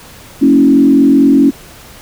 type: tone with frequency modulation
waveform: sine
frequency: 277.2 Hz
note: C#4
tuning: in tune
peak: -4 dBFS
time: 0.41-1.51 s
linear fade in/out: 20 ms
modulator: 44.5 Hz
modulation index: 0.98
effects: pink hiss -36 dBFS RMS until 2.01 s